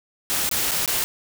white noise with dropouts, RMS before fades -23 dBFS, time 0.3-1.04 s, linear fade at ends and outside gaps 0 ms, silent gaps 0.491-0.513 / 0.711-0.717 / 0.86-0.877 s, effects none

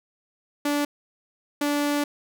sawtooth tone pair in turn, 290.5 / 290.5 Hz, D4 / D4, -19 / -19 cents, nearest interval unison, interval 0 cents, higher neither, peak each -18 dBFS, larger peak neither, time 0.65-0.85 / 1.61-2.04 s, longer second, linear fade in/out 5 ms, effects none

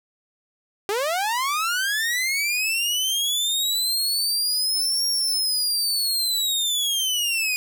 sawtooth linear two-way sweep, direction up then down, 385.5 to 5588 to 2449 Hz, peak -18 dBFS, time 0.89-7.56 s, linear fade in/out 0 ms, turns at 5.07 s, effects none

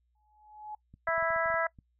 sine tone with exponential growth, 848 Hz, G#5, 36 cents sharp, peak -36 dBFS, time 0.15-0.75 s, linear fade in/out 5 ms, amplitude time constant 130 ms
clicks, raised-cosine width 5 ms, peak -39 dBFS, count 10, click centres 0.94 / 1.087 / 1.18 / 1.226 / 1.305 / 1.362 / 1.459 / 1.502 / 1.542 / 1.788 s
harmonic tone, 329.6 Hz, E4, in tune, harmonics 2 / 3 / 4 / 5 / 6, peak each -30 / -36 / -32 / -33 / -36 dBFS, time 1.07-1.67 s, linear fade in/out 5 ms
effects noise-tail reverb RT60 0.1 s tail -22 dB re dry + added 60 Hz sine -70 dBFS peak until 1.99 s

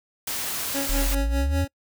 white noise, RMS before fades -29 dBFS, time 0.27-1.15 s, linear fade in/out 5 ms
25% pulse tone with tremolo, 277.2 Hz, C#4, in tune, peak -21 dBFS, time 0.74-1.68 s, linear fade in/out 10 ms, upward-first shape sine, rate 5 Hz, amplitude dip 80%
sine exponential sweep, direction up, 34.85 to 87.31 Hz, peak -21 dBFS, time 0.89-1.65 s, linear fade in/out 10 ms
effects noise-tail reverb RT60 0.1 s tail -25 dB re dry

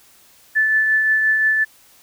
sine tone with tremolo, 1749 Hz, A6, 11 cents flat, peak -12 dBFS, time 0.55-1.65 s, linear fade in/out 20 ms, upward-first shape triangle, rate 5.7 Hz, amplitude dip 35%, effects white hiss -51 dBFS RMS until 2.02 s

